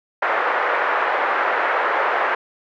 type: band-pass noise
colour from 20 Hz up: white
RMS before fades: -20 dBFS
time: 0.22-2.35 s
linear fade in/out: 5 ms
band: 460 to 1700 Hz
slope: 24 dB/octave
effects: none